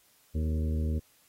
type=harmonic tone with a mistuned harmonic; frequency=78.3 Hz; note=D#2; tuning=11 cents sharp; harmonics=1 / 2 / 3 / 4 / 5 / 6 / 7; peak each=-27 / -38 / -36 / -44 / -46 / -46 / -49 dBFS; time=0.34-1 s; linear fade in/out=20 ms; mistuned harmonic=6; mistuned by=-40 cents; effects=white hiss -64 dBFS RMS until 1.28 s + AAC 48 kbps